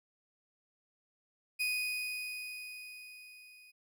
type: tone with level ramp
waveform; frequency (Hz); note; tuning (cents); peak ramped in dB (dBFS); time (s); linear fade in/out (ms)
35% pulse; 2489; D#7; 0; -28 to -54; 1.59-3.72; 20
effects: none